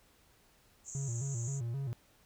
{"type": "band-pass noise", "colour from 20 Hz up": "white", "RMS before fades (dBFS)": -46, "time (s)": [0.84, 1.61], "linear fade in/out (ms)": 50, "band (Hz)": [6400, 7400], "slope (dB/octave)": 96}
{"type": "tone with vibrato", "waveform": "triangle", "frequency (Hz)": 127.1, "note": "C3", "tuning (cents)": -50, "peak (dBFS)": -32, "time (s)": [0.95, 1.93], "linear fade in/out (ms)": 0, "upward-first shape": "square", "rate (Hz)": 3.8, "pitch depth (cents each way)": 140}
{"effects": ["pink hiss -66 dBFS RMS until 2.25 s"]}